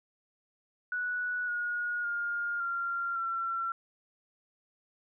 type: tone with pitch steps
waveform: sine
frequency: 1473 / 1442.7 / 1413 / 1383.9 / 1355.4 Hz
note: F#6 / F#6 / F6 / F6 / E6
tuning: -8 / -44 / +20 / -16 / +48 cents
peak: -30 dBFS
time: 0.92-3.72 s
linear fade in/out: 2 ms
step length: 560 ms
effects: none